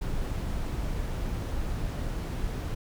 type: noise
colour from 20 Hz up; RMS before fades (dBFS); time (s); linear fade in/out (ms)
brown; -31; 0.01-2.75; 10
effects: none